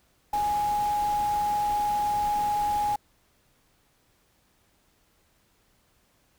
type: tone in noise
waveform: sine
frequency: 830.6 Hz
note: G#5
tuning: in tune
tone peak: -23 dBFS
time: 0.33-2.96 s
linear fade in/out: 5 ms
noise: pink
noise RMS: -40 dBFS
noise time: 0.33-2.96 s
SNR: +14 dB
effects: pink hiss -66 dBFS RMS until 6.38 s